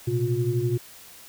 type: tone cluster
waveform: sine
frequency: 116.7 / 128.6 / 355.9 Hz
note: A#2 / C3 / F4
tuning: +2 / -30 / +33 cents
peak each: -26 dBFS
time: 0.07-0.78 s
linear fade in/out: 10 ms
effects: white hiss -47 dBFS RMS until 1.28 s